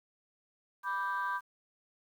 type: chord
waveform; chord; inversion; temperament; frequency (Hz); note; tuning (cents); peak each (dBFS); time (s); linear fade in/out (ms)
sine; G major; first; equal; 987.8 / 1174.7 / 1568; B5 / D6 / G6; 0 / 0 / 0; -34 / -36 / -35; 0.83-1.41; 50
effects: tanh soft clip ceiling -25 dBFS + 10-bit